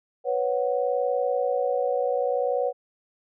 sine chord, B suspended second, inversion none, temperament equal, 493.9 / 554.4 / 740 Hz, B4 / C#5 / F#5, 0 / 0 / 0 cents, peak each -25 / -26 / -29 dBFS, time 0.24-2.73 s, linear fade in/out 50 ms, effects none

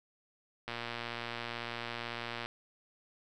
click train, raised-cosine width 0.3 ms, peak -22 dBFS, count 211, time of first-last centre 0.68-2.46 s, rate 118 Hz, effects none

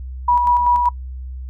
sine tone with tremolo, 971 Hz, B5, 30 cents flat, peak -11 dBFS, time 0.28-0.89 s, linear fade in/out 5 ms, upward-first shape square, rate 5.2 Hz, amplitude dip 35%, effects noise-tail reverb RT60 0.1 s tail -24 dB re dry + added 64 Hz sine -27 dBFS peak until 1.49 s

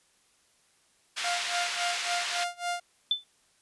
pink band-pass noise, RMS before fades -33 dBFS, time 1.16-2.45 s, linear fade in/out 20 ms, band 1800 to 5500 Hz, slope 12 dB/octave
sawtooth tone with tremolo, 702 Hz, F5, 9 cents sharp, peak -24 dBFS, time 1.24-2.8 s, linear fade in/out 5 ms, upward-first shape sine, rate 3.6 Hz, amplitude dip 95%
sine tone with exponential decay, 3520 Hz, A7, in tune, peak -19 dBFS, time 3.11-3.24 s, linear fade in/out 2 ms, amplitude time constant 28 ms
effects white hiss -66 dBFS RMS until 3.61 s + resampled to 24000 Hz

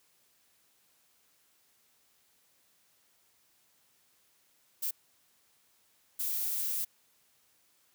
violet noise bursts at uneven times, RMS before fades -33 dBFS, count 2, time 4.82-4.91 / 6.19-6.85 s, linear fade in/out 10 ms, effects white hiss -69 dBFS RMS until 7.94 s + high-pass 60 Hz 12 dB/octave

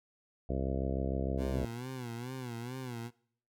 harmonic tone, 66.6 Hz, C2, 31 cents sharp, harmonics 1 / 2 / 3 / 4 / 5 / 6 / 7 / 8 / 9 / 10, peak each -35 / -38 / -40 / -41 / -42 / -43 / -43 / -44 / -45 / -45 dBFS, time 0.49-1.65 s, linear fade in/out 5 ms
20% pulse tone with vibrato, 123.47 Hz, B2, in tune, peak -34 dBFS, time 1.37-3.11 s, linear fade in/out 50 ms, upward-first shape sine, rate 2.3 Hz, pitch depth 110 cents each way
effects noise-tail reverb RT60 0.6 s tail -22 dB re dry

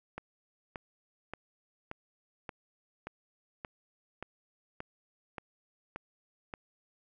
click train, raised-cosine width 0.5 ms, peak -24 dBFS, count 12, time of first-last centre 0.18-6.538 s, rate 1.73 Hz, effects none

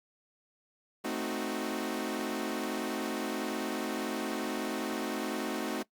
sawtooth chord, A diminished seventh, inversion none, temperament equal, 220 / 261.6 / 311.1 / 370 Hz, A3 / C4 / Eb4 / Gb4, 0 / 0 / 0 / 0 cents, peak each -34 dBFS, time 1.04-5.83 s, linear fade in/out 10 ms, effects noise-tail reverb RT60 0.1 s tail -20 dB re dry + Opus 48 kbps

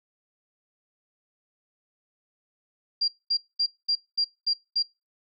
sine tone bursts, 4764 Hz, D8, 24 cents sharp, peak -21 dBFS, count 7, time 3.01-4.827 s, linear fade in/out 10 ms, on 71 ms, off 220 ms, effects noise-tail reverb RT60 0.3 s tail -26 dB re dry

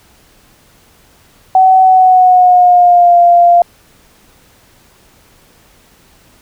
sine tone with pitch glide, 754 to 695.4 Hz, F#5 to F5, +32 to -8 cents, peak -3 dBFS, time 1.55-3.62 s, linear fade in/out 2 ms, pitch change -140 cents, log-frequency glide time 1.82-3.18 s, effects pink hiss -47 dBFS RMS until 6.41 s

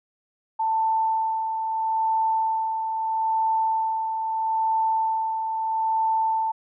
sine tone with tremolo, 888 Hz, A5, 16 cents sharp, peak -19 dBFS, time 0.59-6.52 s, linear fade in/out 10 ms, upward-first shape sine, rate 0.77 Hz, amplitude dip 45%, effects none

